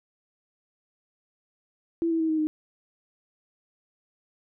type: tone with pitch steps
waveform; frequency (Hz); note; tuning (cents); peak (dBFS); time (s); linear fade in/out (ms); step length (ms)
sine; 333.6 / 327.1 / 320.8 / 314.5 / 308.4; E4 / E4 / E4 / D#4 / D#4; +21 / -13 / -47 / +19 / -15; -22; 2.02-2.47; 0; 90
effects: none